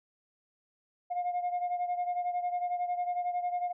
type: beating tone pair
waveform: sine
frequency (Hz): 710 / 721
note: F5 / F#5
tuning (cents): +28 / -45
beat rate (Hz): 11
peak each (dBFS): -29 / -34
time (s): 1.1-3.73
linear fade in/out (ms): 20
effects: tanh soft clip ceiling -26 dBFS